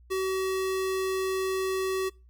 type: tone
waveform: square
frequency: 379.2 Hz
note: F#4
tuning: 43 cents sharp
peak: -27 dBFS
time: 0.1-2.1 s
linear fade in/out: 20 ms
effects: noise-tail reverb RT60 0.3 s tail -25 dB re dry + added 60 Hz sine -52 dBFS peak until 2.29 s